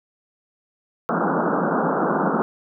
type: band-pass noise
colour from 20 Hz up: pink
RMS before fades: -21 dBFS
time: 1.09-2.42 s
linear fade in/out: 0 ms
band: 160 to 1500 Hz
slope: 96 dB/octave
effects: none

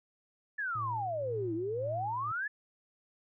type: exponential two-way sweep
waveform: sine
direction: down then up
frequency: 1760 to 317.2 to 1760 Hz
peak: -32 dBFS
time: 0.58-2.48 s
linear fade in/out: 10 ms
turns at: 1.54 s
type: tone with tremolo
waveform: triangle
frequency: 112.8 Hz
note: A2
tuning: 44 cents sharp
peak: -36 dBFS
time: 0.75-2.32 s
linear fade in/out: 5 ms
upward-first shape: sine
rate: 1.9 Hz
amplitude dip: 55%
effects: none

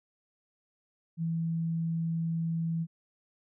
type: tone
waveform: sine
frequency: 164.81 Hz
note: E3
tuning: in tune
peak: -28 dBFS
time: 1.17-2.87 s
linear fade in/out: 50 ms
effects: none

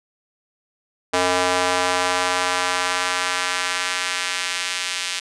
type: tone with high-pass filter sweep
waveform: square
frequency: 90.6 Hz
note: F#2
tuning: 36 cents flat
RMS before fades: -22 dBFS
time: 1.13-5.2 s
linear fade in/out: 10 ms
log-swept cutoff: 560 to 2700 Hz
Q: 0.95
effects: resampled to 22050 Hz

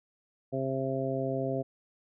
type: harmonic tone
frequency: 133.4 Hz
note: C3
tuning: 34 cents sharp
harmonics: 1 / 2 / 3 / 4 / 5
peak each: -35 / -35 / -35 / -35 / -35 dBFS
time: 0.52-1.63 s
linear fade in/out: 20 ms
effects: none

